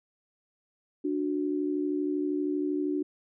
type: tone pair together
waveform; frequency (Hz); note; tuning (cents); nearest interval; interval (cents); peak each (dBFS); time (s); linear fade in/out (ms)
sine; 294.8 / 367.5; D4 / F#4; +7 / -12; major third; 381; -28 / -31; 1.04-3.03; 10
effects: none